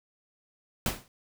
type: noise with exponential decay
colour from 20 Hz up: pink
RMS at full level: -25 dBFS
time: 0.86-1.08 s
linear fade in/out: 2 ms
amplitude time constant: 47 ms
effects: none